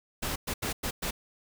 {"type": "noise bursts at uneven times", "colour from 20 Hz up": "pink", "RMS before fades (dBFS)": -32, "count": 5, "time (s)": [[0.22, 0.36], [0.47, 0.54], [0.62, 0.73], [0.83, 0.91], [1.02, 1.11]], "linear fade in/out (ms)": 10, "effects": []}